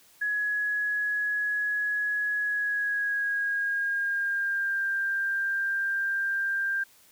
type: tone with pitch glide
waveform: sine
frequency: 1680 to 1588.5 Hz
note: G#6 to G6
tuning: +19 to +23 cents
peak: -25 dBFS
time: 0.21-6.84 s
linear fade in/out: 10 ms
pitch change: -96 cents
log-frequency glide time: 2.4-4.84 s
effects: white hiss -58 dBFS RMS until 7.11 s